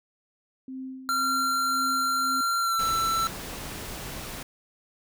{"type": "tone with tremolo", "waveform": "sine", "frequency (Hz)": 261.6, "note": "C4", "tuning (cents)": 0, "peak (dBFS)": -33, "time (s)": [0.68, 2.41], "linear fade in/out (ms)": 2, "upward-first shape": "sine", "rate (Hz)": 1.9, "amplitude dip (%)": 60}
{"type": "tone with pitch glide", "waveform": "square", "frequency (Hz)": [1373, 1336.2], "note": ["F6", "E6"], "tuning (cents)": [-30, 23], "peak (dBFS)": -24, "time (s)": [1.09, 3.27], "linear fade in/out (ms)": 0, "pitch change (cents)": -47, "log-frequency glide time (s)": [2.61, 2.82]}
{"type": "noise", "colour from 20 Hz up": "pink", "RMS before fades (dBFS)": -37, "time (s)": [2.79, 4.43], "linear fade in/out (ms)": 5}
{"effects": []}